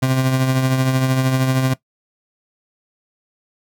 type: tone with tremolo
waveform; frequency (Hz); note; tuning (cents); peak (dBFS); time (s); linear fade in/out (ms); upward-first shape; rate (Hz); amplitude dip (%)
30% pulse; 130.81; C3; 0; -10; 0.02-1.74; 10; triangle; 13; 50
effects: noise-tail reverb RT60 0.1 s tail -18 dB re dry